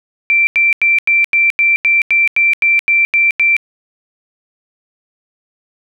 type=tone bursts; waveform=sine; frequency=2349 Hz; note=D7; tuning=in tune; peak=-8 dBFS; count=13; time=0.3-3.566 s; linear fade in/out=0 ms; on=170 ms; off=88 ms; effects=none